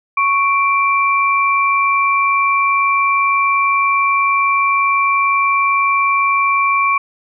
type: tone pair together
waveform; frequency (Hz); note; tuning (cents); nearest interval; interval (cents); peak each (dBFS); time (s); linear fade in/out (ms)
sine; 1108.6 / 2349; C#6 / D7; 0 / 0; octave + minor second; 1300; -13 / -16; 0.17-6.98; 5
effects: none